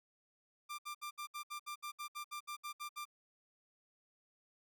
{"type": "tone bursts", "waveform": "sawtooth", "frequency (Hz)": 1188, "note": "D6", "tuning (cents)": 20, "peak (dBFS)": -38, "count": 15, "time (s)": [0.69, 3.054], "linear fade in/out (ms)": 20, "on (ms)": 96, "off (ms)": 66, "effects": []}